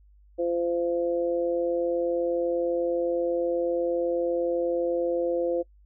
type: harmonic tone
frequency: 171.9 Hz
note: F3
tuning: 27 cents flat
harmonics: 2 / 3 / 4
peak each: -28 / -25 / -38 dBFS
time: 0.38-5.63 s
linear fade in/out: 20 ms
effects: noise-tail reverb RT60 0.1 s tail -24 dB re dry + added 50 Hz sine -53 dBFS peak until 5.85 s